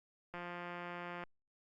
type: click train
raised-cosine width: 0.5 ms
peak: -30 dBFS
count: 158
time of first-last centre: 0.34-1.237 s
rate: 175 Hz
effects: Opus 48 kbps